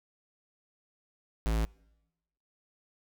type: tone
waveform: square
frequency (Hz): 55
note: A1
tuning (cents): 0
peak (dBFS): -27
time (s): 1.46-1.65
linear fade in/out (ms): 0
effects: noise-tail reverb RT60 1.0 s tail -26 dB re dry